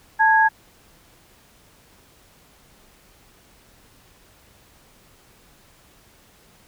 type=tone pair together; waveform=sine; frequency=882 / 1654.4 Hz; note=A5 / G#6; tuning=+4 / -7 cents; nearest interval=major seventh; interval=1089 cents; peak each=-15 / -16 dBFS; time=0.19-0.49 s; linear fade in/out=20 ms; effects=pink hiss -54 dBFS RMS until 6.67 s